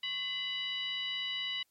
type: tone with frequency modulation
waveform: sine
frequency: 2960 Hz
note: F#7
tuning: in tune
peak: -33 dBFS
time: 0.03-1.63 s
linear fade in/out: 5 ms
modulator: 936 Hz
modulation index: 0.96
effects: white hiss -75 dBFS RMS until 1.7 s + MP3 64 kbps